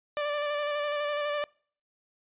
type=tone with vibrato; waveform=sawtooth; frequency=587.3 Hz; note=D5; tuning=in tune; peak=-24 dBFS; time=0.17-1.44 s; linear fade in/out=0 ms; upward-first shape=square; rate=12 Hz; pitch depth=17 cents each way; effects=noise-tail reverb RT60 0.5 s tail -26 dB re dry + resampled to 8000 Hz